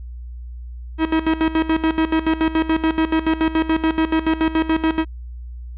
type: tone with tremolo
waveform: 45% pulse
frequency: 320 Hz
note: D#4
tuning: 49 cents sharp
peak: -14 dBFS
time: 0.98-5.05 s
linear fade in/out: 50 ms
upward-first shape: square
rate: 7 Hz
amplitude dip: 80%
effects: added 60 Hz sine -30 dBFS peak until 5.77 s + resampled to 8000 Hz